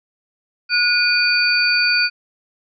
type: tone cluster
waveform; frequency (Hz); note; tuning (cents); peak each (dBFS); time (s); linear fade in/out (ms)
sine; 1453 / 2445 / 4580; F#6 / D#7 / D8; -32 / -31 / -44; -18; 0.69-2.1; 50
effects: none